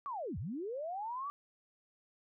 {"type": "linear two-way sweep", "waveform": "sine", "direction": "down then up", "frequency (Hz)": [1174.7, 71.8, 1174.7], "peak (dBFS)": -37, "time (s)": [0.06, 1.3], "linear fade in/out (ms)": 0, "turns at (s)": 0.38, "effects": []}